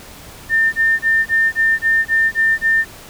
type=tone bursts; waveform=sine; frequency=1800 Hz; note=A6; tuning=39 cents sharp; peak=-11 dBFS; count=9; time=0.49-2.85 s; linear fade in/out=50 ms; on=240 ms; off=25 ms; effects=pink hiss -38 dBFS RMS until 3.09 s